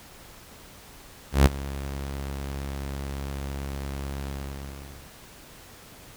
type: tone with ADSR envelope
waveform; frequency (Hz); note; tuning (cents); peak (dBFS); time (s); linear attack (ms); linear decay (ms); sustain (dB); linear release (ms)
sawtooth; 69; C#2; -7; -8; 1.32-5.15; 140; 16; -19; 880
effects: pink hiss -48 dBFS RMS until 6.16 s